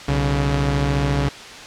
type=tone pair together; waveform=sawtooth; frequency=63.55 / 141.1 Hz; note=C2 / C#3; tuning=-50 / +31 cents; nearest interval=octave + major second; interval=1381 cents; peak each=-18 / -15 dBFS; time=0.08-1.29 s; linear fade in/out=5 ms; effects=white hiss -36 dBFS RMS until 1.66 s + low-pass 5000 Hz 12 dB/octave